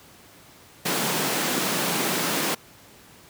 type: high-pass noise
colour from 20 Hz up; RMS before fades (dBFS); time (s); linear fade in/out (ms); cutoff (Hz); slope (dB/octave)
pink; -25; 0.85-2.55; 10; 150; 48
effects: pink hiss -50 dBFS RMS until 3.29 s + high-pass 80 Hz 12 dB/octave